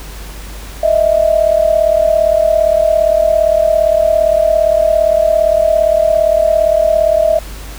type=tone pair together; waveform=sine; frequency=621.8 / 659.3 Hz; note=D#5 / E5; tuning=-1 / 0 cents; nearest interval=minor second; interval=101 cents; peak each=-11 dBFS; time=0.83-7.39 s; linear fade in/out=5 ms; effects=added 50 Hz sine -27 dBFS peak until 7.78 s + pink hiss -33 dBFS RMS until 7.78 s